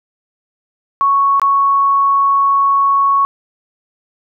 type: tone with dropouts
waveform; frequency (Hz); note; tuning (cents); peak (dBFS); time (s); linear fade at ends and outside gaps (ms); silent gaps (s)
sine; 1108.7; C#6; 0; -9; 1.01-3.25; 0; 1.397-1.417
effects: none